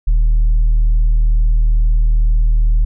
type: tone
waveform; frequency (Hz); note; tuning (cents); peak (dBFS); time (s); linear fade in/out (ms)
sine; 38.89; D#1; 0; -6; 0.07-2.85; 10
effects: tanh soft clip ceiling -8 dBFS